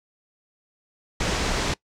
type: low-pass noise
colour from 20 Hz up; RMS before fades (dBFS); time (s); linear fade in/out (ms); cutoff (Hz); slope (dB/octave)
pink; -25; 1.2-1.74; 5; 7200; 24
effects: noise-tail reverb RT60 0.1 s tail -22 dB re dry